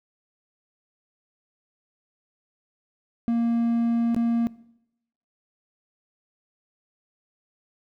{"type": "tone with dropouts", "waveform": "triangle", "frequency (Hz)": 233.1, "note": "A#3", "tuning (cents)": 0, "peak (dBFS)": -18, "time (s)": [3.28, 4.47], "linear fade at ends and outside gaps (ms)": 0, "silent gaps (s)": [4.146, 4.164], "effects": ["noise-tail reverb RT60 0.8 s tail -20 dB re dry"]}